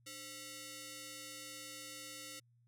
5% pulse ring-modulated tone, 822 Hz, G#5, 18 cents flat, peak -32 dBFS, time 0.06-2.4 s, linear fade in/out 10 ms, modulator 1120 Hz, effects added 119 Hz sine -67 dBFS peak until 2.67 s

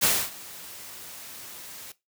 white noise with ADSR envelope, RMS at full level -20 dBFS, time 0.01-1.92 s, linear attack 27 ms, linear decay 260 ms, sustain -22 dB, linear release 4 ms, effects noise-tail reverb RT60 0.2 s tail -18 dB re dry + high-pass 80 Hz 12 dB/octave

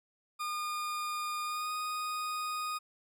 40% pulse tone with pitch glide, 1216 to 1240.1 Hz, D#6 to D#6, -40 to -6 cents, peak -33 dBFS, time 0.39-2.79 s, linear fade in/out 20 ms, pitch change +34 cents, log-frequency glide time 1.44-1.71 s, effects none

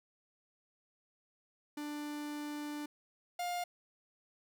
45% pulse tone pair in turn, 295.5 / 706.5 Hz, D4 / F5, +11 / +20 cents, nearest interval octave + minor third, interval 1509 cents, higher second, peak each -39 / -35 dBFS, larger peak second, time 1.77-2.86 / 3.39-3.64 s, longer first, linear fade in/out 5 ms, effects none

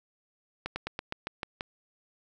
slowing click train, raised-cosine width 0.3 ms, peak -17 dBFS, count 8, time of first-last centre 0.66-1.609 s, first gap 100 ms, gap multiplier 1.1, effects none

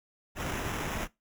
pink noise with sample-and-hold, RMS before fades -34 dBFS, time 0.35-1.08 s, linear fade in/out 50 ms, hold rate 4410 Hz, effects noise-tail reverb RT60 0.2 s tail -20 dB re dry

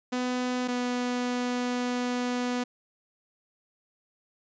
sawtooth tone pair in turn, 250 / 246.6 Hz, B3 / B3, +21 / -2 cents, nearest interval unison, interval 23 cents, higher first, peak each -23 dBFS, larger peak neither, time 0.12-0.68 / 0.68-2.64 s, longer second, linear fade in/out 10 ms, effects resampled to 16000 Hz

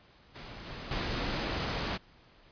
pink noise with level steps, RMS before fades -45 / -42 / -33 dBFS, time 0.34-1.98 s, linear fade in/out 20 ms, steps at 0.66 / 0.91 s, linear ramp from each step 2 ms, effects pink hiss -60 dBFS RMS until 2.51 s + resampled to 11025 Hz

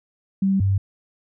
sine tone pair in turn, 193.8 / 97.6 Hz, G3 / G2, -20 / -7 cents, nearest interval octave, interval 1187 cents, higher first, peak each -16 dBFS, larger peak neither, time 0.42-0.6 / 0.6-0.78 s, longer neither, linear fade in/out 5 ms, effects none

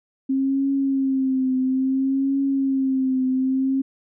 sine tone with vibrato, 266.5 Hz, C4, 32 cents sharp, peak -18 dBFS, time 0.29-3.82 s, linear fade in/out 10 ms, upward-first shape triangle, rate 0.59 Hz, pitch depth 57 cents each way, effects none

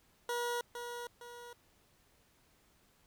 20% pulse tone with echo, 480 Hz, B4, 49 cents flat, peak -29 dBFS, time 0.29-0.61 s, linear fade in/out 2 ms, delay 460 ms, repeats 2, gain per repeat -7 dB, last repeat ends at 1.53 s, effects pink hiss -69 dBFS RMS until 3.06 s

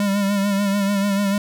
square tone with vibrato, 200 Hz, G3, 35 cents sharp, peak -18 dBFS, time 0-1.38 s, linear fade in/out 2 ms, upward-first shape sine, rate 6.8 Hz, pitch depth 43 cents each way, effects none

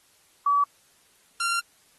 sine / sawtooth tone pair in turn, 1144 / 1379.8 Hz, D6 / F6, -46 / -21 cents, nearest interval minor third, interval 325 cents, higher second, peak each -18 / -20 dBFS, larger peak first, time 0.46-0.64 / 1.4-1.6 s, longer second, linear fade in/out 5 ms, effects white hiss -61 dBFS RMS until 1.98 s + AAC 32 kbps

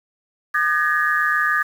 sine tone cluster, 1214 / 1538 / 1685 / 1860 Hz, D#6 / G6 / G#6 / A#6, -43 / -33 / +25 / -4 cents, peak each -21 / -26 / -19 / -26 dBFS, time 0.54-1.63 s, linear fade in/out 10 ms, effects 7-bit

